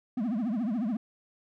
triangle tone with vibrato, 227.3 Hz, A#3, 43 cents flat, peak -25 dBFS, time 0.17-0.97 s, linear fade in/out 5 ms, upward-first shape triangle, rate 14 Hz, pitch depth 270 cents each way, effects none

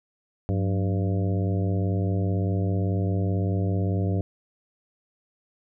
harmonic tone with a mistuned harmonic, 98 Hz, G2, in tune, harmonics 1 / 2 / 3 / 4 / 5 / 6 / 7, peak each -23 / -29 / -33 / -35 / -37 / -39 / -40 dBFS, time 0.49-4.21 s, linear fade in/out 0 ms, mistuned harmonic 2, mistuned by -120 cents, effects none

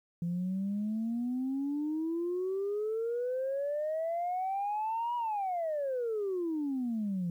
sine exponential two-way sweep, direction up then down, 169 to 973 to 169 Hz, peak -29 dBFS, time 0.22-7.3 s, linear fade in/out 2 ms, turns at 5.16 s, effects tanh soft clip ceiling -27 dBFS + 11-bit

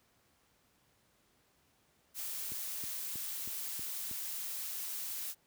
blue noise, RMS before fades -40 dBFS, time 2.14-5.35 s, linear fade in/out 50 ms
click train, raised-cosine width 3 ms, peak -36 dBFS, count 6, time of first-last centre 2.52-4.112 s, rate 3.14 Hz
effects pink hiss -71 dBFS RMS until 5.46 s + high-pass 60 Hz 12 dB/octave

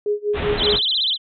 sine tone with tremolo, 415.3 Hz, G#4, in tune, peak -16 dBFS, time 0.06-0.81 s, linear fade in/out 2 ms, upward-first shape sine, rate 5.1 Hz, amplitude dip 95%
pink low-pass noise, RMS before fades -25 dBFS, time 0.33-0.8 s, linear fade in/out 50 ms, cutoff 3700 Hz, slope 96 dB/octave
sine tone with vibrato, 3520 Hz, A7, in tune, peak -17 dBFS, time 0.57-1.18 s, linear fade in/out 50 ms, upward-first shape sine, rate 16 Hz, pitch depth 260 cents each way
effects none

